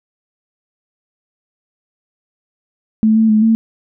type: tone with pitch steps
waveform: sine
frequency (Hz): 218.6 / 222 / 215.2 / 224.2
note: A3 / A3 / A3 / A3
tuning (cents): -11 / +16 / -38 / +33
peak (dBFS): -8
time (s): 3.03-3.55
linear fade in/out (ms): 0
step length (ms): 130
effects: none